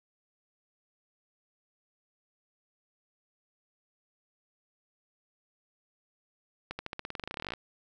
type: accelerating click train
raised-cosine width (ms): 0.3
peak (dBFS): -20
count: 22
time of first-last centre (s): 6.71-7.536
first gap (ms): 80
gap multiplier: 0.92
effects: none